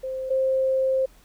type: tone pair in turn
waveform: sine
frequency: 523.3 / 527.2 Hz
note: C5 / C5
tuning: 0 / +13 cents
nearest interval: unison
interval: 13 cents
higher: second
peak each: -27 / -19 dBFS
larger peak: second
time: 0.03-0.3 / 0.3-1.06 s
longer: second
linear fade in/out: 10 ms
effects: added 42 Hz sine -53 dBFS peak until 1.24 s + pink hiss -57 dBFS RMS until 1.24 s